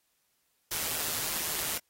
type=noise with amplitude modulation; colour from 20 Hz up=white; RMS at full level=-30 dBFS; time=0.71-1.78 s; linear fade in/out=5 ms; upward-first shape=sine; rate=158 Hz; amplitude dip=60%; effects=white hiss -74 dBFS RMS until 1.89 s + AAC 48 kbps